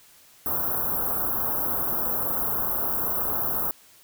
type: band-stop noise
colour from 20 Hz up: white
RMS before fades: -26 dBFS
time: 0.46-3.71 s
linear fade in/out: 0 ms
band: 1400 to 12000 Hz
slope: 48 dB/octave
effects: white hiss -54 dBFS RMS until 4.03 s